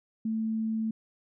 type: tone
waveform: sine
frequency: 221.4 Hz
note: A3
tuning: 11 cents sharp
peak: -27 dBFS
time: 0.25-0.91 s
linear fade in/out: 5 ms
effects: none